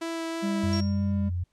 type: tone with vibrato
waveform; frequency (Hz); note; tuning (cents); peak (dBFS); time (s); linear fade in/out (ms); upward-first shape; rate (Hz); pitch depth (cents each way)
sawtooth; 329.6; E4; 0; -26; 0.01-0.81; 10; sine; 3; 8
type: tone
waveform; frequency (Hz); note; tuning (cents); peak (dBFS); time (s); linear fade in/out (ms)
triangle; 200; G3; +35; -24; 0.42-1.3; 20
type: tone with pitch glide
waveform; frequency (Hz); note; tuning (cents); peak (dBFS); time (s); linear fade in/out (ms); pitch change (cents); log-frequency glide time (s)
sine; 92.5 to 88.63; F#2 to F2; 0 to +26; -26; 0.63-1.44; 10; -74; 1.11-1.25
type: tone with exponential decay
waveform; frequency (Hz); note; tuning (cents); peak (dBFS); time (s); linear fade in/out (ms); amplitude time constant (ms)
sine; 5560; F8; -9; -29; 0.73-1.12; 1; 84
effects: pink hiss -74 dBFS RMS until 1.52 s + low-pass 9000 Hz 12 dB/octave